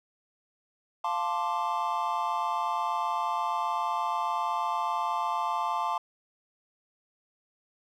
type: chord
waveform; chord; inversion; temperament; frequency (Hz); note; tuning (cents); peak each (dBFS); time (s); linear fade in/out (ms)
triangle; D minor seventh; first; equal; 698.5 / 880 / 1046.5 / 1174.7; F5 / A5 / C6 / D6; 0 / 0 / 0 / 0; -33 / -29 / -30 / -32; 1.04-5.98; 5
effects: none